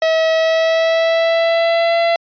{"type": "tone with pitch glide", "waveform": "45% pulse", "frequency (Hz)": [644, 675.6], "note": ["E5", "E5"], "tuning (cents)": [-41, 42], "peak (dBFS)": -12, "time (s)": [0.02, 2.16], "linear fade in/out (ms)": 2, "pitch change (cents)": 83, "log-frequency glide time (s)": [0.33, 2], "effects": ["resampled to 11025 Hz"]}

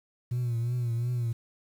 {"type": "tone with vibrato", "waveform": "sine", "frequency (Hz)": 119.8, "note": "A#2", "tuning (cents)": 48, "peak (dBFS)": -24, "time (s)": [0.31, 1.33], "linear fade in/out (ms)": 10, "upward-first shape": "triangle", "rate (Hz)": 2.8, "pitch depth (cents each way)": 73, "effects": ["tanh soft clip ceiling -25 dBFS", "9-bit"]}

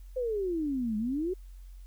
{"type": "exponential two-way sweep", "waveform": "sine", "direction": "down then up", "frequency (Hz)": [523.3, 207.7, 385.8], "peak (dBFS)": -28, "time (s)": [0.16, 1.34], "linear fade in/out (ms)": 10, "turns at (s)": 0.97, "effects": ["added 45 Hz sine -44 dBFS peak until 1.86 s", "white hiss -67 dBFS RMS until 1.86 s"]}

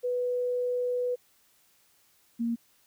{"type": "tone pair in turn", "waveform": "sine", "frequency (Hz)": [493.9, 233.1], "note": ["B4", "A#3"], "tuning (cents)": [0, 0], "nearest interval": "octave + minor second", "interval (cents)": 1300, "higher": "first", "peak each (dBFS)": [-26, -26], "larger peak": "neither", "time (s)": [[0.03, 1.16], [2.39, 2.56]], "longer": "first", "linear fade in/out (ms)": 20, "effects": ["white hiss -65 dBFS RMS until 2.86 s"]}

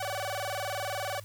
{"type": "tone with vibrato", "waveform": "sawtooth", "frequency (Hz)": 659.3, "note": "E5", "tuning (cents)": 0, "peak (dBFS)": -28, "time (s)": [0, 1.2], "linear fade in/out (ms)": 5, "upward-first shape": "square", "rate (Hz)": 20, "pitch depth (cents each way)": 240, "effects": ["added 104 Hz sine -45 dBFS peak until 1.24 s", "white hiss -55 dBFS RMS until 1.24 s"]}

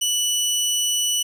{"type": "tone", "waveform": "20% pulse", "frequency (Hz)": 2960, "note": "F#7", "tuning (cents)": 0, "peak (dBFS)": -14, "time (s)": [0.01, 1.23], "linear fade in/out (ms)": 10, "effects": []}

